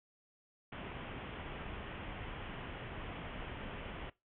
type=low-pass noise; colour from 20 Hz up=pink; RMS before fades=-45 dBFS; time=0.72-4.1 s; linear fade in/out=5 ms; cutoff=3300 Hz; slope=96 dB/octave; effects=noise-tail reverb RT60 0.2 s tail -19 dB re dry